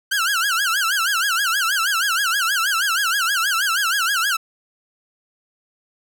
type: tone with vibrato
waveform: sawtooth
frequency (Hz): 1481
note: F#6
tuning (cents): +1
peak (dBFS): -14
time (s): 0.11-4.37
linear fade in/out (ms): 10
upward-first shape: sine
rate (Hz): 6.3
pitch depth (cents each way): 210
effects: none